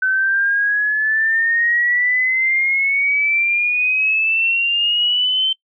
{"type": "exponential sweep", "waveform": "sine", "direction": "up", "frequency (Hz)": [1517, 3103], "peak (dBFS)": -14, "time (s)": [0.02, 5.53], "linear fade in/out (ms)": 5, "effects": ["noise-tail reverb RT60 0.1 s tail -22 dB re dry"]}